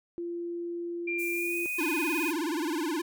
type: tone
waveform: sine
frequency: 344 Hz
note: F4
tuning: 26 cents flat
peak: -32 dBFS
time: 0.18-1.66 s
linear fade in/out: 0 ms
type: tone with pitch glide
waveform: sine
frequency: 2383 to 2486 Hz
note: D7 to D#7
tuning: +25 to -2 cents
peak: -30 dBFS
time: 1.07-2.31 s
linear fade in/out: 10 ms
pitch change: +73 cents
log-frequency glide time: 1.32-1.56 s
type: high-pass noise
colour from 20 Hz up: pink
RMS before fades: -42 dBFS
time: 1.18-2.33 s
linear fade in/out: 20 ms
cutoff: 8000 Hz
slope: 24 dB/octave
type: tone with vibrato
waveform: square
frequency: 320 Hz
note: D#4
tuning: 49 cents sharp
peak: -29 dBFS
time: 1.78-3.02 s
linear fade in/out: 10 ms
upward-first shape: sine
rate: 19 Hz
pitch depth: 170 cents each way
effects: none